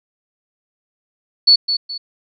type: tone with echo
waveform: sine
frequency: 4435 Hz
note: C#8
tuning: in tune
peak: -6 dBFS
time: 1.47-1.56 s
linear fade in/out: 10 ms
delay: 210 ms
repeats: 2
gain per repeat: -9 dB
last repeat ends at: 1.98 s
effects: none